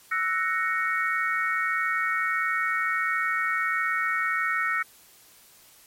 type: chord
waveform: sine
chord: F# dominant seventh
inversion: third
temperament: equal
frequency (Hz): 1318.5 / 1480 / 1864.7 / 2217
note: E6 / F#6 / A#6 / C#7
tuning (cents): 0 / 0 / 0 / 0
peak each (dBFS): -28 / -31 / -27 / -30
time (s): 0.11-4.83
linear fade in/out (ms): 10
effects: white hiss -54 dBFS RMS until 5.86 s + MP3 64 kbps